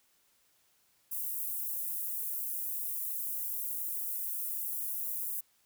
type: high-pass noise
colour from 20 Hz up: pink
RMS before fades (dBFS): -36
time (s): 1.11-5.41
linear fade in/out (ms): 10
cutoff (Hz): 12000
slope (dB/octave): 24
effects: white hiss -70 dBFS RMS until 5.65 s